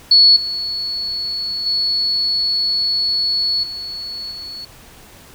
sine tone with level steps, 4400 Hz, C#8, 14 cents flat, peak -6 / -20 / -15 / -25 / -28 dBFS, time 0.11-4.65 s, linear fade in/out 5 ms, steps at 0.36 / 1.66 / 3.63 / 4.31 s, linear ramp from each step 5 ms, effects pink hiss -43 dBFS RMS until 5.34 s

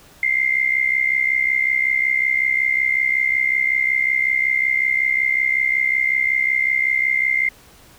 sine tone with amplitude modulation, 2097 Hz, C7, 3 cents sharp, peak -12 dBFS, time 0.23-7.49 s, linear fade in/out 2 ms, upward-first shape sine, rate 65.4 Hz, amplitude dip 80%, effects pink hiss -48 dBFS RMS until 7.98 s

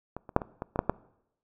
clicks, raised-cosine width 1 ms, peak -22 / -28 / -6 / -21 / -19 / -17 / -8 / -9 dBFS, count 8, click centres 0.166 / 0.292 / 0.364 / 0.418 / 0.621 / 0.759 / 0.791 / 0.896 s, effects noise-tail reverb RT60 0.8 s tail -22 dB re dry

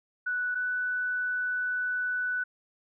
sine tone pair in turn, 1480 / 1489.4 Hz, F#6 / F#6, 0 / +11 cents, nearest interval unison, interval 11 cents, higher second, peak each -27 dBFS, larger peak neither, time 0.26-0.55 / 0.55-2.44 s, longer second, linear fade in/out 10 ms, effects none

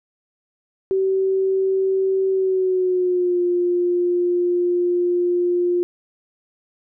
sine tone with pitch glide, 382.8 to 353.1 Hz, G4 to F4, -41 to +19 cents, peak -16 dBFS, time 0.91-5.83 s, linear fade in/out 0 ms, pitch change -140 cents, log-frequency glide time 2.3-3.41 s, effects none

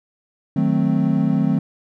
triangle chord, D# diminished seventh, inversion none, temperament equal, 155.56 / 185 / 220 / 261.6 Hz, D#3 / F#3 / A3 / C4, 0 / 0 / 0 / 0 cents, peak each -19 dBFS, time 0.56-1.59 s, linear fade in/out 5 ms, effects none

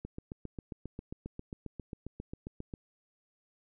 click train, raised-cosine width 3 ms, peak -27 dBFS, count 21, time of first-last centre 0.05-2.738 s, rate 7.44 Hz, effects none

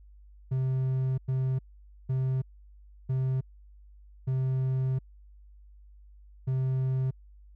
triangle tone bursts at uneven times, 130.81 Hz, C3, in tune, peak -23 dBFS, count 6, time 0.51-1.18 / 1.28-1.59 / 2.09-2.42 / 3.09-3.41 / 4.27-4.99 / 6.47-7.11 s, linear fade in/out 10 ms, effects added 50 Hz sine -50 dBFS peak until 7.55 s

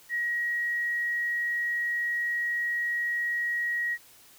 sine tone, 1900 Hz, A#6, 33 cents sharp, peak -26 dBFS, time 0.09-3.98 s, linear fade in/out 50 ms, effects white hiss -55 dBFS RMS until 4.38 s

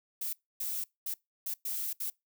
violet noise bursts at uneven times, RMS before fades -35 dBFS, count 6, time 0.21-0.33 / 0.6-0.84 / 1.06-1.14 / 1.46-1.54 / 1.65-1.93 / 2-2.1 s, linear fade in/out 5 ms, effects noise-tail reverb RT60 0.2 s tail -24 dB re dry

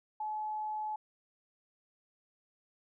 sine tone, 856 Hz, A5, 48 cents flat, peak -34 dBFS, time 0.2-0.96 s, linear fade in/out 5 ms, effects none

